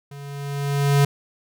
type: tone with level ramp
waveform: square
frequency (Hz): 141.5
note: C#3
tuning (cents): +36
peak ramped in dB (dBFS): -37 to -13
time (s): 0.11-1.05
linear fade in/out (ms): 5
effects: none